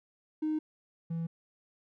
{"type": "tone pair in turn", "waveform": "triangle", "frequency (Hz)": [309.5, 165.76], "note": ["D#4", "E3"], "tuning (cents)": [-9, 10], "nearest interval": "major seventh", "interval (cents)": 1081, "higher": "first", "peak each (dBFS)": [-25, -29], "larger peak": "first", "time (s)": [[0.42, 0.59], [1.1, 1.27]], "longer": "neither", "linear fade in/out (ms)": 10, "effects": ["tanh soft clip ceiling -25 dBFS"]}